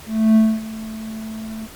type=tone with ADSR envelope; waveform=triangle; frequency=220 Hz; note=A3; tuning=in tune; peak=-6 dBFS; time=0.06-1.68 s; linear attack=300 ms; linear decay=240 ms; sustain=-19 dB; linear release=37 ms; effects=pink hiss -40 dBFS RMS until 1.75 s + MP3 96 kbps